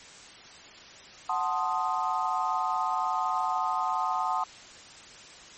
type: chord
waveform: sine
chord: F# diminished seventh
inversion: none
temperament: equal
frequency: 740 / 880 / 1046.5 / 1244.5 Hz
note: F#5 / A5 / C6 / Eb6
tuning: 0 / 0 / 0 / 0 cents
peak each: -31 dBFS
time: 1.29-4.44 s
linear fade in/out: 5 ms
effects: white hiss -48 dBFS RMS until 5.57 s + MP3 32 kbps